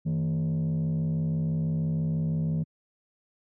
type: tone with frequency modulation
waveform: sine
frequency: 159.5 Hz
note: D#3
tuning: 43 cents sharp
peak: -21 dBFS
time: 0.05-2.64 s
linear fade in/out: 20 ms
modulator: 66.1 Hz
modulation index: 0.59
effects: tanh soft clip ceiling -23 dBFS + high-pass 100 Hz 12 dB/octave

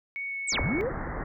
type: tone with vibrato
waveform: sine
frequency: 2217 Hz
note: C#7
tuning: in tune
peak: -31 dBFS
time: 0.16-0.81 s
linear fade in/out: 0 ms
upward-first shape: sine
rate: 3.3 Hz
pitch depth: 8 cents each way
type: linear two-way sweep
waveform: sine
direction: down then up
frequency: 8870 to 37.14 to 559 Hz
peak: -26 dBFS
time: 0.47-0.9 s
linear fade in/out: 20 ms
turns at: 0.6 s
type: low-pass noise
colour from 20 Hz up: pink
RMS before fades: -34 dBFS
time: 0.52-1.24 s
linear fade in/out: 5 ms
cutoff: 2000 Hz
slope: 96 dB/octave
effects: none

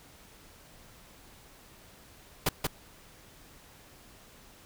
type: noise with echo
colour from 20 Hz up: pink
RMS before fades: -26 dBFS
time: 2.46-2.49 s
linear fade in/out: 5 ms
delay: 180 ms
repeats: 1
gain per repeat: -3 dB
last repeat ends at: 2.67 s
effects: pink hiss -55 dBFS RMS until 4.65 s

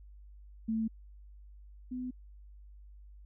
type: tone pair in turn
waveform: sine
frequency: 222.3 / 251.8 Hz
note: A3 / B3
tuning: +18 / +34 cents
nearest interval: major second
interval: 216 cents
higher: second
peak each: -29 / -35 dBFS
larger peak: first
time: 0.68-0.88 / 1.91-2.11 s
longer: neither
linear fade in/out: 10 ms
effects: added 50 Hz sine -50 dBFS peak until 3.25 s

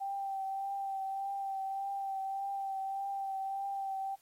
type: tone with vibrato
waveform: sine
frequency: 782 Hz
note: G5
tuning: 4 cents flat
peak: -34 dBFS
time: 0-4.16 s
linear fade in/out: 20 ms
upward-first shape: triangle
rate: 1.7 Hz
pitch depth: 25 cents each way
effects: white hiss -68 dBFS RMS until 4.21 s + AAC 48 kbps

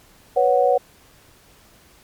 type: chord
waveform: sine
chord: B suspended second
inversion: none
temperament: equal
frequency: 493.9 / 554.4 / 740 Hz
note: B4 / C#5 / F#5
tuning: 0 / 0 / 0 cents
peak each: -18 dBFS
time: 0.36-0.78 s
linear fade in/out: 10 ms
effects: pink hiss -52 dBFS RMS until 2.03 s + MP3 96 kbps

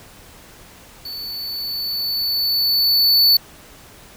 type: tone with level ramp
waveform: square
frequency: 4477 Hz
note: C#8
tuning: 16 cents sharp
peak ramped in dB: -29 to -10 dBFS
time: 1.05-3.37 s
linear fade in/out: 5 ms
effects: pink hiss -44 dBFS RMS until 4.16 s

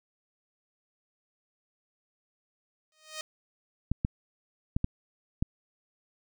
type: tone with exponential growth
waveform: 5% pulse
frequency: 622.3 Hz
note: D#5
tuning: in tune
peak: -22 dBFS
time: 2.92-3.21 s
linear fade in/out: 1 ms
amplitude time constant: 63 ms
type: clicks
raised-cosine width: 5 ms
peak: -14 dBFS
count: 5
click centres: 3.916 / 4.049 / 4.765 / 4.844 / 5.425 s
effects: none

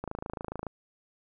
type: click train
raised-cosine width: 1 ms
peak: -21 dBFS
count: 18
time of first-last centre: 0.04-0.667 s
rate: 27.1 Hz
effects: none

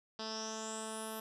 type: tone with low-pass filter sweep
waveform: 10% pulse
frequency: 220 Hz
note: A3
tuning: in tune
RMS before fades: -42 dBFS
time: 0.19-1.2 s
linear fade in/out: 2 ms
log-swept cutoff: 4600 to 12000 Hz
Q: 8.4
effects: none

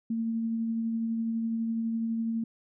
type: tone with tremolo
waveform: sine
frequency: 227.1 Hz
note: A#3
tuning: 45 cents flat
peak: -26 dBFS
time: 0.1-2.44 s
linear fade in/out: 5 ms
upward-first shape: triangle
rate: 12 Hz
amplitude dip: 25%
effects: none

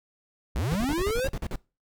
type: linear sweep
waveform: square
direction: up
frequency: 43.65 to 554.4 Hz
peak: -26 dBFS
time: 0.55-1.28 s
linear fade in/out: 10 ms
type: noise bursts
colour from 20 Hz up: brown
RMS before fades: -30 dBFS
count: 10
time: 0.71-1.556 s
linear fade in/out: 0 ms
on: 45 ms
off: 44 ms
effects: noise-tail reverb RT60 0.3 s tail -23 dB re dry

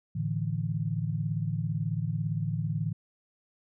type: chord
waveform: sine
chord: A suspended fourth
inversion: none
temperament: equal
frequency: 110 / 146.83 / 164.81 Hz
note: A2 / D3 / E3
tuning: 0 / 0 / 0 cents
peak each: -32 dBFS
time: 0.15-2.93 s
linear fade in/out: 10 ms
effects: none

